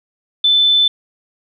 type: tone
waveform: sine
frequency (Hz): 3520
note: A7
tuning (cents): 0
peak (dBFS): -9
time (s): 0.44-0.88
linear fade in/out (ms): 5
effects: none